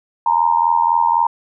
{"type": "tone with amplitude modulation", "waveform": "sine", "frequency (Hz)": 932.3, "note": "A#5", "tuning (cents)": 0, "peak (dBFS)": -8, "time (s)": [0.26, 1.27], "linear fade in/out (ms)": 5, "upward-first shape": "sine", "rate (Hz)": 83.9, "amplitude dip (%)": 85, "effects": []}